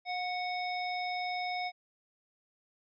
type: harmonic tone with a mistuned harmonic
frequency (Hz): 740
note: F#5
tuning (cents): 0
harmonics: 1 / 3 / 5 / 7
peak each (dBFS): -34 / -38 / -45 / -45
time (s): 0.05-1.72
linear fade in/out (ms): 50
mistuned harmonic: 1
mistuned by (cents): -41
effects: none